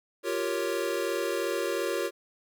square chord, G half-diminished seventh, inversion third, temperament equal, 349.2 / 392 / 466.2 / 554.4 Hz, F4 / G4 / Bb4 / Db5, 0 / 0 / 0 / 0 cents, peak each -34 dBFS, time 0.23-2.11 s, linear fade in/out 50 ms, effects none

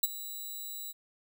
5% pulse tone with ADSR envelope, 3920 Hz, B7, 14 cents flat, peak -14 dBFS, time 0.03-0.93 s, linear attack 7 ms, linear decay 26 ms, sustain -17 dB, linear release 26 ms, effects none

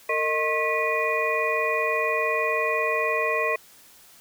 sine tone cluster, 456.5 / 620 / 1079 / 1956 / 2453 Hz, A#4 / D#5 / C#6 / B6 / D#7, -36 / -6 / -47 / -17 / -25 cents, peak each -28 dBFS, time 0.09-3.56 s, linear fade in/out 5 ms, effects white hiss -52 dBFS RMS until 4.2 s

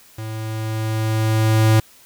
square tone with level ramp, 110 Hz, A2, in tune, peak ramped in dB -28 to -11 dBFS, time 0.18-1.8 s, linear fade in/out 5 ms, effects white hiss -49 dBFS RMS until 2.05 s

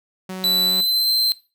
sawtooth tone, 186.7 Hz, F#3, 16 cents sharp, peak -24 dBFS, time 0.29-0.81 s, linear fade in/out 5 ms
45% pulse tone with pitch glide, 3975 to 4108 Hz, B7 to C8, +10 to -33 cents, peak -16 dBFS, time 0.44-1.32 s, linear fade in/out 0 ms, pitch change +57 cents, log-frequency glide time 0.64-1.08 s
effects noise-tail reverb RT60 0.3 s tail -18 dB re dry

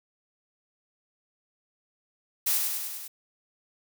blue noise with echo, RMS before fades -25 dBFS, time 2.46-2.58 s, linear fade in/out 10 ms, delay 100 ms, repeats 5, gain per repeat -3 dB, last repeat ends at 3.08 s, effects none

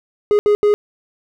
triangle tone bursts at uneven times, 415.3 Hz, G#4, in tune, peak -8 dBFS, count 3, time 0.31-0.39 / 0.46-0.55 / 0.63-0.74 s, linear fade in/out 0 ms, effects none

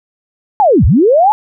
sine linear two-way sweep, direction down then up, 880 to 52.5 to 880 Hz, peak -5 dBFS, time 0.6-1.32 s, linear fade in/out 0 ms, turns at 0.85 s, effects none

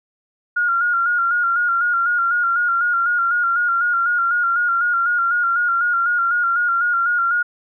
sine tone with vibrato, 1406 Hz, F6, 11 cents sharp, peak -15 dBFS, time 0.56-7.43 s, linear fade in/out 10 ms, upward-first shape square, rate 4 Hz, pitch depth 37 cents each way, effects none

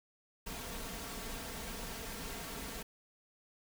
pink noise with comb filter, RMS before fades -43 dBFS, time 0.46-2.83 s, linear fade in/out 10 ms, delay 4.4 ms, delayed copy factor +0.55, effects none

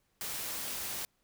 white noise, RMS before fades -38 dBFS, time 0.21-1.05 s, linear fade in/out 0 ms, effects pink hiss -75 dBFS RMS until 1.23 s

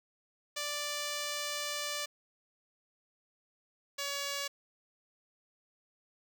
5% pulse tone pair in turn, 587.3 / 564.2 Hz, D5 / C#5, 0 / +30 cents, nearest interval minor second, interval 70 cents, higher first, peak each -23 dBFS, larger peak neither, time 0.56-2.06 / 3.98-4.48 s, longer first, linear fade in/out 10 ms, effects none

